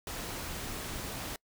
pink noise, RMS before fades -39 dBFS, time 0.07-1.36 s, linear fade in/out 2 ms, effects noise-tail reverb RT60 0.1 s tail -26 dB re dry

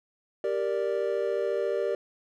triangle chord, G minor, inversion none, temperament equal, 392 / 466.2 / 587.3 Hz, G4 / Bb4 / D5, 0 / 0 / 0 cents, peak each -28 dBFS, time 0.44-1.95 s, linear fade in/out 2 ms, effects none

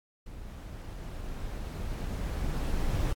brown noise with level ramp, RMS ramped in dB -43 to -28 dBFS, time 0.26-3.13 s, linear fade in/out 5 ms, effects AAC 64 kbps

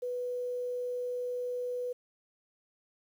sine tone with quantisation, 493.9 Hz, B4, in tune, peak -32 dBFS, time 0.02-1.93 s, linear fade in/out 10 ms, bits 10, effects none

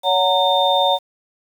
sine tone cluster, 563 / 737 / 920 / 3620 Hz, C#5 / F#5 / A#5 / A7, +27 / -7 / -23 / +48 cents, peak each -19 dBFS, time 0.03-0.99 s, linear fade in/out 50 ms, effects 7-bit

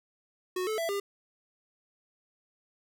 square tone with pitch steps, 367.2 / 434.6 / 665 / 401 Hz, F#4 / A4 / E5 / G4, -13 / -21 / +15 / +39 cents, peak -30 dBFS, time 0.56-1 s, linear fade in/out 5 ms, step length 110 ms, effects none

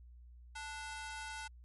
sawtooth ring-modulated tone, 1174 Hz, D6, 1 cent flat, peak -36 dBFS, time 0.55-1.48 s, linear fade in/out 10 ms, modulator 296 Hz, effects added 60 Hz sine -53 dBFS peak until 1.64 s + MP3 48 kbps

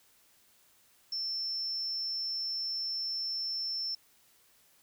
sine tone, 5360 Hz, E8, 28 cents sharp, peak -32 dBFS, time 1.12-3.95 s, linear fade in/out 5 ms, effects white hiss -65 dBFS RMS until 4.82 s

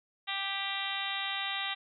harmonic tone with a mistuned harmonic, 393.6 Hz, G4, 7 cents sharp, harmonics 2 / 3 / 4 / 5 / 6 / 7 / 8 / 9 / 10, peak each -41 / -42 / -44 / -39 / -42 / -41 / -40 / -41 / -40 dBFS, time 0.27-1.75 s, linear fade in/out 20 ms, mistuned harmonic 10, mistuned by -52 cents, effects none

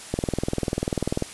click train, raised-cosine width 2 ms, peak -10 dBFS, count 23, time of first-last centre 0.14-1.224 s, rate 20.3 Hz, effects white hiss -40 dBFS RMS until 1.33 s + resampled to 24000 Hz

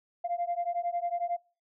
sine beating tone pair, 690 / 701 Hz, F5 / F5, -21 / +6 cents, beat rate 11 Hz, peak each -31 dBFS, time 0.24-1.37 s, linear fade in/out 10 ms, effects noise-tail reverb RT60 0.4 s tail -25 dB re dry + tanh soft clip ceiling -23 dBFS

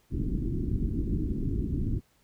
pink low-pass noise, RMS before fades -29 dBFS, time 0.1-2.01 s, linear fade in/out 50 ms, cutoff 350 Hz, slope 48 dB/octave, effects pink hiss -67 dBFS RMS until 2.23 s

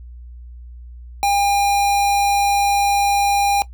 square tone, 805 Hz, G5, 46 cents sharp, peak -15 dBFS, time 1.23-3.62 s, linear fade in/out 0 ms, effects noise-tail reverb RT60 0.1 s tail -17 dB re dry + added 60 Hz sine -34 dBFS peak until 3.73 s

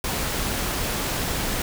pink noise, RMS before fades -26 dBFS, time 0.04-1.62 s, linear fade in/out 2 ms, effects none

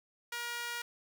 sawtooth tone with high-pass filter, 475.6 Hz, A#4, 35 cents sharp, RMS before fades -39 dBFS, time 0.32-0.82 s, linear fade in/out 5 ms, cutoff 1500 Hz, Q 1.3, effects none

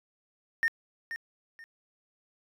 triangle tone with echo, 1827 Hz, A#6, 35 cents flat, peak -20 dBFS, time 0.63-0.68 s, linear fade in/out 0 ms, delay 480 ms, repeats 2, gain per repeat -12 dB, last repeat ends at 1.64 s, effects tanh soft clip ceiling -19 dBFS

